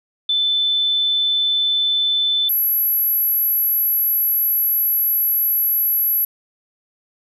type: tone pair in turn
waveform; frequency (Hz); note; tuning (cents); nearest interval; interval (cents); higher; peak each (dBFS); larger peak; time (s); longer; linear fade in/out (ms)
sine; 3520 / 11657; A7 / F#9; 0 / -27; octave + major sixth; 2073; second; -15; neither; 0.29-2.49 / 2.49-6.25; second; 5
effects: none